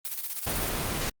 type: noise with tremolo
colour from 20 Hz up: blue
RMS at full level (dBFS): -32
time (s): 0.05-0.69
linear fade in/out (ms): 0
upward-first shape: square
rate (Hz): 16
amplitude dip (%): 60
type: noise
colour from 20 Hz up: pink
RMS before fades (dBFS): -30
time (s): 0.46-1.1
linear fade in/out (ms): 10
effects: Opus 32 kbps